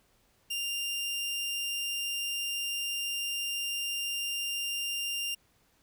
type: tone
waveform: sawtooth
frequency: 2794 Hz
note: F7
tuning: in tune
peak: -28 dBFS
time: 0.5-5.35 s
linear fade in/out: 10 ms
effects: pink hiss -68 dBFS RMS until 5.82 s